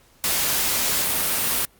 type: noise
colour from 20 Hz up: white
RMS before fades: -22 dBFS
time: 0.24-1.65 s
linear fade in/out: 0 ms
effects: pink hiss -56 dBFS RMS until 1.79 s + Opus 48 kbps